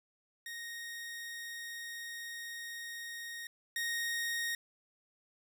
sawtooth tone pair in turn, 1864 / 1864 Hz, A#6 / A#6, -1 / -1 cents, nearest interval unison, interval 0 cents, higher neither, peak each -38 / -30 dBFS, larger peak second, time 0.46-3.47 / 3.76-4.55 s, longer first, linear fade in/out 2 ms, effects none

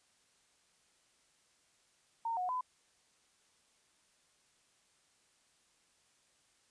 sine tone with pitch steps, 916 / 729 / 1007 Hz, A#5 / F#5 / B5, -31 / -26 / +33 cents, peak -33 dBFS, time 2.25-2.61 s, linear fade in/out 5 ms, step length 120 ms, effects white hiss -71 dBFS RMS until 6.7 s + resampled to 22050 Hz

